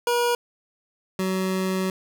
25% pulse tone pair in turn, 480 / 188.03 Hz, B4 / F#3, -49 / +28 cents, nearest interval octave + major third, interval 1623 cents, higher first, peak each -16 / -19 dBFS, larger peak first, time 0.07-0.35 / 1.19-1.9 s, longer second, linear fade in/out 2 ms, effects none

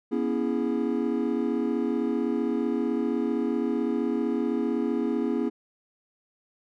triangle chord, C# minor seventh, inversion third, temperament equal with one note detuned, 241.6 / 277.2 / 329.6 / 415.3 Hz, B3 / C#4 / E4 / G#4, -38 / 0 / 0 / 0 cents, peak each -26 / -28 / -28 / -29 dBFS, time 0.11-5.5 s, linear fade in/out 20 ms, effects none

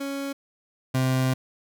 30% pulse tone pair in turn, 277.2 / 130.07 Hz, C#4 / C3, 0 / -10 cents, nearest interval octave + minor second, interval 1310 cents, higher first, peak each -26 / -18 dBFS, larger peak second, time 0-0.33 / 0.94-1.34 s, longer second, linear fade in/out 10 ms, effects none

